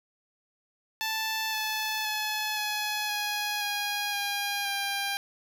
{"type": "tone with pitch steps", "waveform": "10% pulse", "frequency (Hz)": [880, 867.9, 855.9, 844.2, 832.5, 821.1, 809.8, 798.6], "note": ["A5", "A5", "A5", "G#5", "G#5", "G#5", "G#5", "G5"], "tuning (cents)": [0, -24, -48, 28, 4, -20, -44, 32], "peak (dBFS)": -20, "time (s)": [1.01, 5.17], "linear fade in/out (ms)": 0, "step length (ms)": 520, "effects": []}